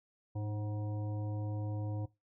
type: harmonic tone with a mistuned harmonic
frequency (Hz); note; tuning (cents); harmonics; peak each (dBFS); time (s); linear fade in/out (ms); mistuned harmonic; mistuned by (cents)
105.6; G#2; +29; 1 / 3 / 5 / 7 / 9; -35 / -45 / -49 / -52 / -54; 0.35-2.06; 10; 3; -36
effects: noise-tail reverb RT60 0.2 s tail -18 dB re dry